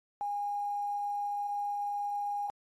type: tone with quantisation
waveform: sine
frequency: 817 Hz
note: G#5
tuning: 29 cents flat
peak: -31 dBFS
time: 0.21-2.5 s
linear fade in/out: 0 ms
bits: 10
effects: AAC 32 kbps